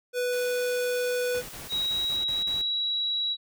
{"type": "tone", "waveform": "square", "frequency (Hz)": 493.9, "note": "B4", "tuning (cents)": 0, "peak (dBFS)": -26, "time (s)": [0.13, 1.43], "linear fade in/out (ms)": 50}
{"type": "high-pass noise", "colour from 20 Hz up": "white", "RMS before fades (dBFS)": -44, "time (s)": [0.32, 2.17], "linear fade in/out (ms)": 10, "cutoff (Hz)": 140, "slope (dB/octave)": 24}
{"type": "noise bursts", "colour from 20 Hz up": "pink", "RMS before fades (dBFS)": -43, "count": 7, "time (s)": [1.34, 2.618], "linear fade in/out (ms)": 5, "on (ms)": 150, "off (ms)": 38}
{"type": "tone with pitch glide", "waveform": "sine", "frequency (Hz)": [3828, 3890], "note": ["A#7", "B7"], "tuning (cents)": [45, -27], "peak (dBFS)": -25, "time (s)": [1.69, 3.37], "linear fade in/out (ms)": 50, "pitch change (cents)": 28, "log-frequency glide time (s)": [1.79, 2.7]}
{"effects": []}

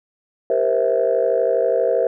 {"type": "chord", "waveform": "sine", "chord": "C dominant seventh", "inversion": "second", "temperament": "just", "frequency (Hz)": [392.4, 470.9, 523.3, 654.1], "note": ["G4", "Bb4", "C5", "E5"], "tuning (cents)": [2, 18, 0, -14], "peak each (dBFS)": [-24, -19, -19, -20], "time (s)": [0.5, 2.07], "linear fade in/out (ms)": 2, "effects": ["tanh soft clip ceiling -7 dBFS"]}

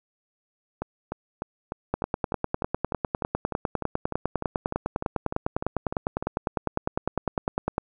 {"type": "two click trains", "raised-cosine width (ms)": 1, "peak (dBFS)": [-10, -15], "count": [59, 19], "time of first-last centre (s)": [[1.94, 7.781], [0.82, 6.225]], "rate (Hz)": [9.93, 3.33], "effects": []}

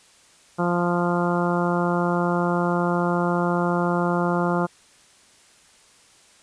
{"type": "harmonic tone", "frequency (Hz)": 174.61, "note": "F3", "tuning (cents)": 0, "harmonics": [1, 2, 3, 4, 5, 6, 7, 8], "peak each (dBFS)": [-23, -26, -28, -29, -30, -31, -31, -32], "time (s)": [0.58, 4.67], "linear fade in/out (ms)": 20, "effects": ["white hiss -54 dBFS RMS until 6.42 s", "resampled to 22050 Hz"]}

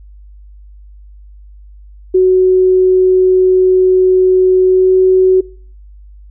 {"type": "tone with pitch glide", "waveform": "sine", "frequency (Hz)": [371.4, 373.8], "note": ["F#4", "F#4"], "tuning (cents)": [7, 18], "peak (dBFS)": -5, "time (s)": [2.14, 5.41], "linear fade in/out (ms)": 10, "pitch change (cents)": 11, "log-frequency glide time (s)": [4.65, 4.94], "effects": ["noise-tail reverb RT60 0.5 s tail -24 dB re dry", "added 50 Hz sine -34 dBFS peak until 6.3 s"]}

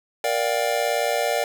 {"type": "chord", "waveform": "square", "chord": "G minor seventh", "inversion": "first", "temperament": "just", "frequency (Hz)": [470.4, 588, 705.6, 784], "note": ["Bb4", "D5", "F5", "G5"], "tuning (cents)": [16, 2, 18, 0], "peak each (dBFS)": [-28, -25, -27, -30], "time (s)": [0.24, 1.44], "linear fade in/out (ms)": 2, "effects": []}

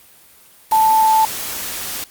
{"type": "tone in noise", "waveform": "sine", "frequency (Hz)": 880, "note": "A5", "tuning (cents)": 0, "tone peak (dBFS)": -10, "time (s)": [0.72, 1.25], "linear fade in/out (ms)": 2, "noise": "white", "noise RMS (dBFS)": -26, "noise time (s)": [0.71, 2.04], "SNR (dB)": 13, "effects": ["white hiss -47 dBFS RMS until 2.1 s", "Opus 32 kbps"]}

